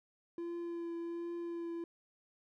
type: tone with vibrato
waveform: triangle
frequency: 340.2 Hz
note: F4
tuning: 45 cents flat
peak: -36 dBFS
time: 0.38-1.84 s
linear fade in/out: 2 ms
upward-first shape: triangle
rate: 1.3 Hz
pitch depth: 17 cents each way
effects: none